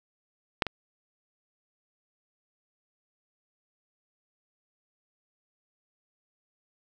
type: clicks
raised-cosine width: 0.3 ms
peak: -6 / -15 dBFS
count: 2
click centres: 0.622 / 0.667 s
effects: none